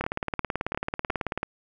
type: two click trains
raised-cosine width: 0.5 ms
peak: -12 / -14 dBFS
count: 27 / 4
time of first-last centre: 0.01-1.431 / 0.04-1.1 s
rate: 18.3 / 2.83 Hz
effects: none